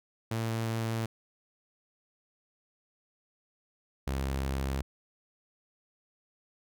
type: tone pair in turn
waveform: sawtooth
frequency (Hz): 113.2 / 67.31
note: A2 / C2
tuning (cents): +50 / +50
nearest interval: major sixth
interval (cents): 900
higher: first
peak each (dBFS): -26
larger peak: neither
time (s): 0.31-1.06 / 4.07-4.82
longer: neither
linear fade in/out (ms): 5
effects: none